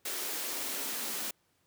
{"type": "noise with high-pass filter sweep", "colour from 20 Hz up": "white", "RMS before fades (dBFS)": -36, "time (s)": [0.05, 1.31], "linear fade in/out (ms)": 5, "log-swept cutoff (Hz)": [380, 220], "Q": 1.9, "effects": ["pink hiss -72 dBFS RMS until 1.66 s", "high-pass 100 Hz 12 dB/octave"]}